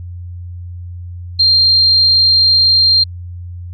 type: tone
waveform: sine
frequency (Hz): 4186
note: C8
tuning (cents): 0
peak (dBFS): -7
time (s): 1.39-3.04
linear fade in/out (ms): 10
effects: added 88 Hz sine -25 dBFS peak until 3.73 s